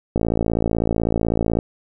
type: click train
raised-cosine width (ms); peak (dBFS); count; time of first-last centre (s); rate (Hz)
2; -6; 81; 0.16-1.589; 56
effects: none